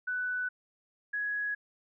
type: tone pair in turn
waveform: sine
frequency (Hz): 1492 / 1671.8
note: F#6 / G#6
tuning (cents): +14 / +11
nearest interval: major second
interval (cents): 197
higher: second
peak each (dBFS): -30 / -30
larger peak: neither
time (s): 0.07-0.49 / 1.13-1.55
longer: neither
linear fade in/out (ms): 10
effects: none